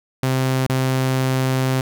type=tone with dropouts; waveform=sawtooth; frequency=130.81 Hz; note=C3; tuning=in tune; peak=-13 dBFS; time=0.23-1.81 s; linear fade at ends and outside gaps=2 ms; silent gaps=0.666-0.697 s; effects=9-bit